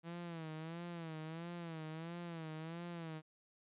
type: tone with vibrato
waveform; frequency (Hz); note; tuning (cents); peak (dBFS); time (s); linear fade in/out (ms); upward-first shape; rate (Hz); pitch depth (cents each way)
sawtooth; 164.81; E3; 0; -40; 0.03-3.22; 50; sine; 1.5; 91
effects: resampled to 8000 Hz